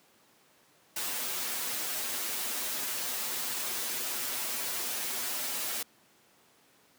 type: noise with comb filter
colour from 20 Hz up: white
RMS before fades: -34 dBFS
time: 0.96-5.83 s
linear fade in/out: 5 ms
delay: 8.1 ms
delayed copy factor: +0.95
effects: pink hiss -63 dBFS RMS until 6.98 s + high-pass 200 Hz 12 dB/octave